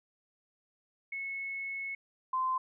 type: tone pair in turn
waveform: sine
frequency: 2194 / 1035.4 Hz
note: C#7 / C6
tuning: -18 / -18 cents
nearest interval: octave + minor second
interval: 1300 cents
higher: first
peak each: -35 / -28 dBFS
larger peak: second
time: 1.12-1.95 / 2.33-2.58 s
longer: first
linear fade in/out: 5 ms
effects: none